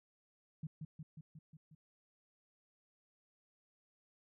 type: tone with echo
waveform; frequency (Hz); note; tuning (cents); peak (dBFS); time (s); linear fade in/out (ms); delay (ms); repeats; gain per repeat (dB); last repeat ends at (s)
sine; 155.7; D#3; +2; -39; 0.63-0.67; 5; 180; 6; -3; 1.75
effects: none